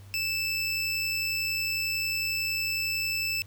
25% pulse tone with amplitude modulation, 2638 Hz, E7, 1 cent sharp, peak -22 dBFS, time 0.14-3.42 s, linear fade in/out 0 ms, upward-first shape sine, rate 91 Hz, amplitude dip 25%, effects added 98 Hz sine -45 dBFS peak until 3.46 s + pink hiss -57 dBFS RMS until 3.46 s

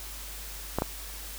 clicks, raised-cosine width 1 ms, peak -12 dBFS, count 2, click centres 0.786 / 0.821 s, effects added 50 Hz sine -42 dBFS peak until 1.38 s + white hiss -42 dBFS RMS until 1.38 s

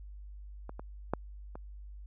clicks, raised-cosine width 1 ms, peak -28 / -28 / -15 / -29 dBFS, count 4, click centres 0.694 / 0.795 / 1.136 / 1.555 s, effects added 50 Hz sine -44 dBFS peak until 2.06 s

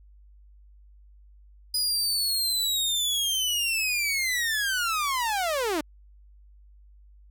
sawtooth linear sweep, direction down, 4978 to 284.7 Hz, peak -21 dBFS, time 1.74-5.81 s, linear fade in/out 5 ms, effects added 50 Hz sine -50 dBFS peak until 7.3 s

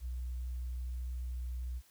triangle tone with tanh clipping, 61.74 Hz, B1, in tune, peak -36 dBFS, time 0-1.82 s, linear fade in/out 50 ms, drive 5 dB, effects white hiss -65 dBFS RMS until 1.9 s

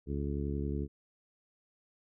harmonic tone, 71 Hz, C#2, 42 cents sharp, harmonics 1 / 2 / 3 / 4 / 5 / 6, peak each -35 / -38 / -40 / -41 / -42 / -43 dBFS, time 0.06-0.88 s, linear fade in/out 50 ms, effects none

